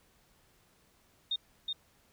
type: tone with echo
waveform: sine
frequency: 3676 Hz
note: A#7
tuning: 25 cents flat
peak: -29 dBFS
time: 1.31-1.36 s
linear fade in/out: 5 ms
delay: 370 ms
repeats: 1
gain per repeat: -3 dB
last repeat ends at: 1.73 s
effects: pink hiss -67 dBFS RMS until 2.12 s